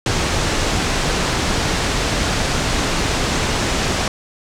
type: low-pass noise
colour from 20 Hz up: pink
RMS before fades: -19 dBFS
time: 0.06-4.08 s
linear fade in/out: 2 ms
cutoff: 7600 Hz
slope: 24 dB/octave
effects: none